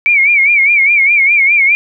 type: tone with vibrato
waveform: sine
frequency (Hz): 2272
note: C#7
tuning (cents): +42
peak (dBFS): -6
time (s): 0.06-1.75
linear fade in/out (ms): 0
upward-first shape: sine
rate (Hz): 4.9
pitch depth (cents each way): 110
effects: none